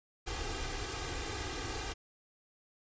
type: noise with comb filter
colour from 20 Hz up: pink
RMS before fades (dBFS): -38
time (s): 0.26-1.94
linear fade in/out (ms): 20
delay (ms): 2.5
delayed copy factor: +0.85
effects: resampled to 16000 Hz